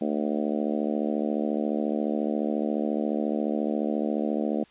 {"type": "harmonic tone", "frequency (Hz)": 74.3, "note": "D2", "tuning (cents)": 21, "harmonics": [3, 4, 5, 6, 7, 8, 9, 10], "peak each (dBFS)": [-28, -30, -34, -36, -34, -35, -37, -42], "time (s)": [0.01, 4.64], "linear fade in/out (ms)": 5, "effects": ["white hiss -57 dBFS RMS until 4.7 s", "resampled to 8000 Hz"]}